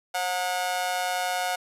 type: tone with amplitude modulation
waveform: sawtooth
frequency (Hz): 726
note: F#5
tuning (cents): -33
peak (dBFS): -18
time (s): 0.14-1.56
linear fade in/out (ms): 10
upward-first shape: sine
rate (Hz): 189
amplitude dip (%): 80
effects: resampled to 32000 Hz